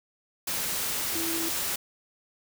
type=tone in noise; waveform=sine; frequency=329.6 Hz; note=E4; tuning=in tune; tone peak=-32 dBFS; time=1.15-1.49 s; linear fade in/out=5 ms; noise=white; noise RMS=-30 dBFS; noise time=0.47-1.76 s; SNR=-5 dB; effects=none